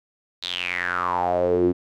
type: tone with band-pass filter sweep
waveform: sawtooth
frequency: 89.2 Hz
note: F2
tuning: 37 cents sharp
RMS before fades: -23 dBFS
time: 0.42-1.73 s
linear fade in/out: 20 ms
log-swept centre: 4000 to 300 Hz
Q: 7.6
effects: none